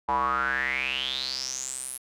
square tone with band-pass filter sweep, 65.41 Hz, C2, in tune, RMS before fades -29 dBFS, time 0.08-1.98 s, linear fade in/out 10 ms, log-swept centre 900 to 11000 Hz, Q 9.5, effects none

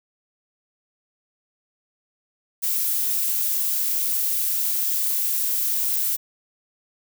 violet noise, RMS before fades -23 dBFS, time 2.62-6.17 s, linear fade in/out 20 ms, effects none

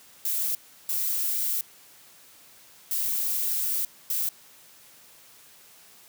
violet noise bursts at uneven times, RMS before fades -27 dBFS, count 4, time 0.25-0.55 / 0.89-1.61 / 2.91-3.85 / 4.1-4.29 s, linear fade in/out 2 ms, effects white hiss -53 dBFS RMS until 6.08 s + high-pass 80 Hz 12 dB/octave

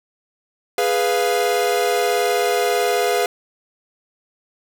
45% pulse chord, F diminished, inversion first, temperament equal, 415.3 / 493.9 / 698.5 Hz, Ab4 / Cb5 / F5, 0 / 0 / 0 cents, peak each -21 dBFS, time 0.78-3.26 s, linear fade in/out 2 ms, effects none

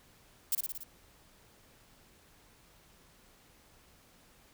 violet noise with echo, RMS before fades -29 dBFS, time 0.52-0.55 s, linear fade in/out 2 ms, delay 57 ms, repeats 5, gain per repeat -3 dB, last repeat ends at 0.835 s, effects pink hiss -62 dBFS RMS until 4.53 s

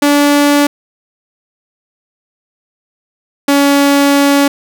sawtooth tone pair in turn, 288.7 / 282.1 Hz, D4 / C#4, -30 / +30 cents, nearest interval unison, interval 40 cents, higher first, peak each -3 dBFS, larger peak neither, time 0.02-0.67 / 3.48-4.48 s, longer second, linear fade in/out 5 ms, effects none

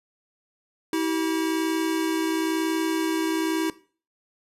square tone pair together, 322.5 / 383.5 Hz, E4 / G4, -38 / -38 cents, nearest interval minor third, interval 300 cents, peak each -24 / -30 dBFS, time 0.93-3.7 s, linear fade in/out 2 ms, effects noise-tail reverb RT60 0.4 s tail -18 dB re dry + resampled to 32000 Hz

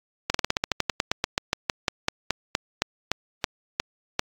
slowing click train, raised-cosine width 0.2 ms, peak -4 dBFS, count 25, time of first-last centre 0.3-4.194 s, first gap 44 ms, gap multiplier 1.1, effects AAC 64 kbps

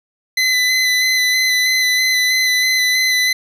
25% pulse tone with vibrato, 2017 Hz, B6, 36 cents sharp, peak -9 dBFS, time 0.37-3.33 s, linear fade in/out 5 ms, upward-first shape square, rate 3.1 Hz, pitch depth 14 cents each way, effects low-pass 12000 Hz 12 dB/octave

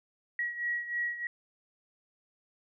sine beating tone pair, 1912 / 1915.2 Hz, A#6 / A#6, +43 / +46 cents, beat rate 3.2 Hz, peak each -32 / -37 dBFS, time 0.39-1.27 s, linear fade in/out 2 ms, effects none

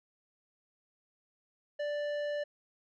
triangle tone with tanh clipping, 587 Hz, D5, 1 cent flat, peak -34 dBFS, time 1.79-2.44 s, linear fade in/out 10 ms, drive 16 dB, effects none

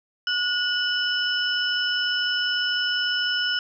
sine tone cluster, 1454 / 2974 / 5270 Hz, F#6 / F#7 / E8, -31 / +8 / -1 cents, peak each -25 / -25 / -29 dBFS, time 0.27-3.59 s, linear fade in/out 2 ms, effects none

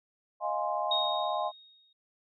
sine chord, F minor seventh, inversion third, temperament equal, 622.3 / 698.5 / 830.6 / 1046.5 Hz, Eb5 / F5 / Ab5 / C6, 0 / 0 / 0 / 0 cents, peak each -34 dBFS, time 0.4-1.52 s, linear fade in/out 50 ms
sine tone with exponential decay, 3736 Hz, A#7, 3 cents sharp, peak -25 dBFS, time 0.91-1.93 s, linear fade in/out 5 ms, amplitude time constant 220 ms
effects none

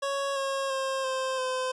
25% pulse tone with pitch steps, 554.4 / 543.9 / 533.7 / 523.6 / 513.7 Hz, C#5 / C#5 / C5 / C5 / C5, 0 / -33 / +34 / +1 / -32 cents, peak -24 dBFS, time 0.02-1.72 s, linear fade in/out 10 ms, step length 340 ms, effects resampled to 22050 Hz

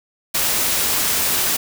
white noise, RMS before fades -19 dBFS, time 0.34-1.57 s, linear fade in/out 10 ms, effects none

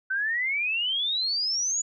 sine exponential sweep, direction up, 1514 to 6960 Hz, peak -24 dBFS, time 0.1-1.82 s, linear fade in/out 10 ms, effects none

